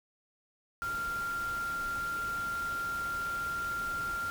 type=tone in noise; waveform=sine; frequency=1387 Hz; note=F6; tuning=12 cents flat; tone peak=-32 dBFS; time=0.82-4.3 s; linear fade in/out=0 ms; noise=pink; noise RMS=-45 dBFS; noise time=0.82-4.3 s; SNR=+10 dB; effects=none